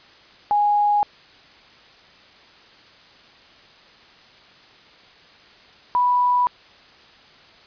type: tone pair in turn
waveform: sine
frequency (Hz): 827 / 984.8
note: G#5 / B5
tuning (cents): -8 / -5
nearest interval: minor third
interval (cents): 303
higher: second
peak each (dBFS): -15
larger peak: neither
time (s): 0.51-1.03 / 5.95-6.47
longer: neither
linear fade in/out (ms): 0
effects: white hiss -49 dBFS RMS until 7.66 s + resampled to 11025 Hz